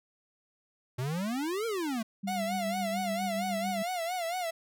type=exponential two-way sweep; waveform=square; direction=up then down; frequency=120 to 472.2 to 213.4 Hz; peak=-31 dBFS; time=0.98-2.03 s; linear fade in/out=10 ms; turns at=1.66 s
type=tone with tremolo; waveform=sine; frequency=197.2 Hz; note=G3; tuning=11 cents sharp; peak=-32 dBFS; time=2.23-3.83 s; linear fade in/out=10 ms; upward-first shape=sine; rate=7.1 Hz; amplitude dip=35%
type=tone with vibrato; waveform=45% pulse; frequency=698.5 Hz; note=F5; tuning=in tune; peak=-31 dBFS; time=2.27-4.51 s; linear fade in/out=10 ms; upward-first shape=sine; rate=4.4 Hz; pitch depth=110 cents each way
effects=none